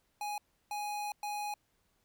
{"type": "tone bursts at uneven times", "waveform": "square", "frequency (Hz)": 830.6, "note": "G#5", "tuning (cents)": 0, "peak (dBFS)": -36, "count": 3, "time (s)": [[0.21, 0.38], [0.71, 1.12], [1.23, 1.54]], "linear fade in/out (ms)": 2, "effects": ["pink hiss -75 dBFS RMS until 2.04 s"]}